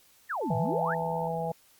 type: exponential two-way sweep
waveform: sine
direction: down then up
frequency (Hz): 1949 to 105.5 to 1949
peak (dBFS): -29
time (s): 0.29-0.95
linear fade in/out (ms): 20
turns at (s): 0.56
type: tone with pitch glide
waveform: sine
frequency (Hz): 880 to 902.1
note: A5 to A5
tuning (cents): 0 to +43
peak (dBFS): -34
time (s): 0.41-1.28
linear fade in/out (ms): 5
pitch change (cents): +43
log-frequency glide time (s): 0.71-1.13
type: harmonic tone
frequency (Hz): 164.81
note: E3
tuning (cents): 0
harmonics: 1 / 3 / 4 / 5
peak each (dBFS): -34 / -34 / -34 / -34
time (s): 0.5-1.52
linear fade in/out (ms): 5
effects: white hiss -61 dBFS RMS until 1.79 s + Opus 48 kbps